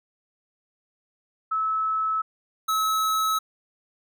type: tone pair in turn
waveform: sine / square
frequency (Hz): 1300 / 1292.6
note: E6 / E6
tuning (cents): -24 / -34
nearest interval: unison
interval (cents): 10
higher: first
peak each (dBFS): -22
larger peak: neither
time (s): 1.51-2.22 / 2.68-3.39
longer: neither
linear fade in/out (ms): 10
effects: none